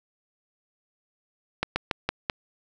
slowing click train, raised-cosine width 0.3 ms, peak -8 dBFS, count 5, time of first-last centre 1.63-2.298 s, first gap 130 ms, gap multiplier 1.17, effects none

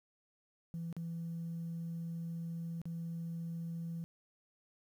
sine tone with dropouts, 167.1 Hz, E3, 24 cents sharp, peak -37 dBFS, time 0.74-4.04 s, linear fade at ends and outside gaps 0 ms, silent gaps 0.927-0.966 / 2.816-2.855 s, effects tanh soft clip ceiling -34 dBFS + 11-bit

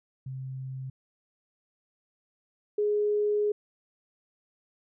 sine tone pair in turn, 131.6 / 417 Hz, C3 / G#4, +10 / +7 cents, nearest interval octave + minor sixth, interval 1997 cents, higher second, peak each -34 / -23 dBFS, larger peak second, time 0.26-0.9 / 2.78-3.52 s, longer second, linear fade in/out 5 ms, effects none

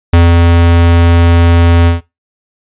square tone with ADSR envelope, 85.1 Hz, F2, 44 cents flat, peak -3 dBFS, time 0.13-2.01 s, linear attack 4 ms, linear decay 180 ms, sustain -2 dB, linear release 140 ms, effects noise-tail reverb RT60 0.2 s tail -18 dB re dry + resampled to 8000 Hz

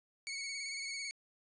20% pulse tone with vibrato, 2217 Hz, C#7, in tune, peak -34 dBFS, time 0.27-1.11 s, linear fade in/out 0 ms, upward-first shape square, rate 18 Hz, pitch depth 28 cents each way, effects resampled to 24000 Hz

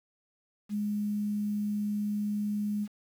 sine tone with quantisation, 207.7 Hz, G#3, in tune, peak -28 dBFS, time 0.69-2.88 s, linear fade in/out 50 ms, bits 9, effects none

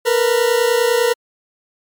40% pulse tone pair together, 460 / 490 Hz, A#4 / B4, -23 / -14 cents, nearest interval minor second, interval 109 cents, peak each -15 dBFS, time 0.05-1.14 s, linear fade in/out 20 ms, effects MP3 96 kbps

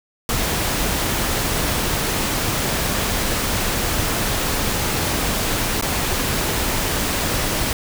pink noise with dropouts, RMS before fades -21 dBFS, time 0.29-7.73 s, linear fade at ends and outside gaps 1 ms, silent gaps 5.812-5.824 s, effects none

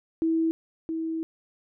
sine tone pair in turn, 325.4 / 323.9 Hz, E4 / E4, -22 / -30 cents, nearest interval unison, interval 8 cents, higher first, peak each -21 / -27 dBFS, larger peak first, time 0.22-0.51 / 0.89-1.23 s, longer second, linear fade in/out 0 ms, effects none

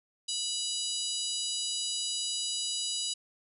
harmonic tone with a mistuned harmonic, 979 Hz, B5, 15 cents flat, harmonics 3 / 4 / 5 / 6 / 7 / 8 / 9 / 10, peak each -38 / -36 / -37 / -43 / -40 / -40 / -47 / -42 dBFS, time 0.28-3.14 s, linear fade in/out 10 ms, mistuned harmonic 6, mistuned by +30 cents, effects none

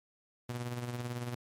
sawtooth tone with tremolo, 121.4 Hz, B2, 29 cents flat, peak -30 dBFS, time 0.49-1.35 s, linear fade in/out 5 ms, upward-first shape sine, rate 18 Hz, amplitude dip 50%, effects MP3 64 kbps

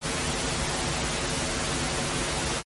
pink noise with comb filter, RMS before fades -27 dBFS, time 0.01-2.63 s, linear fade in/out 50 ms, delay 10 ms, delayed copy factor -0.85, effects high-pass 60 Hz 12 dB/octave + MP3 48 kbps

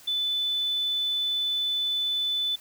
sine tone, 3500 Hz, A7, 10 cents flat, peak -24 dBFS, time 0.07-2.56 s, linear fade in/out 10 ms, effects white hiss -51 dBFS RMS until 2.6 s

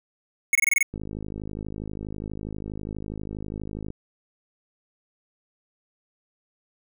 square tone bursts, 2195 Hz, C#7, 18 cents flat, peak -17 dBFS, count 7, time 0.53-0.828 s, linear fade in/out 2 ms, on 22 ms, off 24 ms
click train, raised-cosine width 3 ms, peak -21 dBFS, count 156, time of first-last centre 0.94-3.904 s, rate 52.3 Hz
effects none

